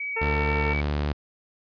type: tone with vibrato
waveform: sine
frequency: 2265 Hz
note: C#7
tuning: 37 cents sharp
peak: -28 dBFS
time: 0-0.81 s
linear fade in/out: 5 ms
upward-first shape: sine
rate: 4.3 Hz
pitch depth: 10 cents each way
type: harmonic tone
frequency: 451 Hz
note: A4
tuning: 43 cents sharp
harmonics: 1 / 2 / 3 / 4 / 5 / 6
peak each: -30 / -31 / -37 / -38 / -43 / -41 dBFS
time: 0.16-0.74 s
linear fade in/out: 10 ms
type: tone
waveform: sawtooth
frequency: 73.42 Hz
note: D2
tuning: in tune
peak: -20 dBFS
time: 0.21-1.13 s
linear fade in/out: 10 ms
effects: resampled to 11025 Hz